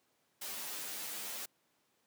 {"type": "noise with comb filter", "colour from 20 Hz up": "white", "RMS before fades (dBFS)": -42, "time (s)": [0.41, 1.46], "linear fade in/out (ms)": 10, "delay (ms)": 11, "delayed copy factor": -0.85, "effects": ["pink hiss -75 dBFS RMS until 2.06 s", "high-pass 200 Hz 12 dB/octave"]}